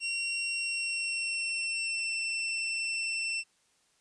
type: tone with pitch glide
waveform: sawtooth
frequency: 2742 to 2689 Hz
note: F7 to E7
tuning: -32 to +34 cents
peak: -27 dBFS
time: 0-3.44 s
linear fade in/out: 50 ms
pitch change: -34 cents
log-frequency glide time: 0.53-2.15 s
effects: white hiss -69 dBFS RMS until 4 s + resampled to 22050 Hz